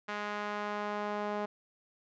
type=tone with band-pass filter sweep; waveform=sawtooth; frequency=207.7 Hz; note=G#3; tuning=in tune; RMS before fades=-36 dBFS; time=0.08-1.46 s; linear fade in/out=10 ms; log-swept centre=1500 to 740 Hz; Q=1.1; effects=resampled to 16000 Hz